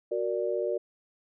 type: chord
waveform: sine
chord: Gb augmented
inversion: none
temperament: equal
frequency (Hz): 370 / 466.2 / 587.3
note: Gb4 / Bb4 / D5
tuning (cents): 0 / 0 / 0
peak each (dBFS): -31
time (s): 0.11-0.78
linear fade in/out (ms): 10
effects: none